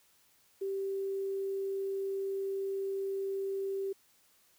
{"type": "tone with quantisation", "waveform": "sine", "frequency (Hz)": 390.1, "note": "G4", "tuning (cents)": -8, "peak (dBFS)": -32, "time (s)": [0.61, 3.93], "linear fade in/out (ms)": 10, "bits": 10, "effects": ["white hiss -67 dBFS RMS until 4.58 s"]}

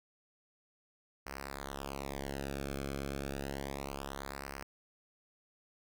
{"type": "tone with flanger", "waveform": "sawtooth", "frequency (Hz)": 69.1, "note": "C#2", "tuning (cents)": -5, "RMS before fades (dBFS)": -41, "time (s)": [1.26, 4.63], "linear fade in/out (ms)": 5, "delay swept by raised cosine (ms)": [0.28, 1.07], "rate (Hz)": 0.3, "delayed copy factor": -0.9, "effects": []}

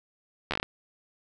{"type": "slowing click train", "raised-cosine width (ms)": 0.3, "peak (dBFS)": -12, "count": 7, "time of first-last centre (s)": [0.51, 0.629], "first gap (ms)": 12, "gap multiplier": 1.2, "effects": []}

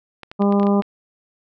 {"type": "clicks", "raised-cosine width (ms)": 0.3, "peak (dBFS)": -19, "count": 8, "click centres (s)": [0.233, 0.315, 0.421, 0.524, 0.598, 0.631, 0.669, 0.822]}
{"type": "harmonic tone", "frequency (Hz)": 201.2, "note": "G3", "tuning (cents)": 45, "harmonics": [1, 2, 3, 4, 5, 6], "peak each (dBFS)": [-15, -21, -25, -27, -29, -31], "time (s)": [0.39, 0.82], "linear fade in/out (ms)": 20}
{"effects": []}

